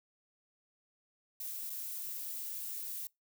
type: noise with dropouts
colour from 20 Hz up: violet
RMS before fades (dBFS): -41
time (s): 1.4-3.07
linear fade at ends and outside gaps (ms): 2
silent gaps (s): 1.697-1.701
effects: noise-tail reverb RT60 0.2 s tail -25 dB re dry